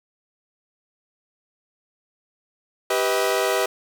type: chord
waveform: sawtooth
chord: G augmented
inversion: none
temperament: equal with one note detuned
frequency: 392 / 493.9 / 636.8 Hz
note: G4 / B4 / D#5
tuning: 0 / 0 / +40 cents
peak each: -20 dBFS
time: 2.9-3.66 s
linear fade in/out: 5 ms
effects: none